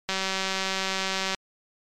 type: click train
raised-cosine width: 0.2 ms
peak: -10 dBFS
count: 241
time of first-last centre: 0.09-1.347 s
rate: 191 Hz
effects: MP3 96 kbps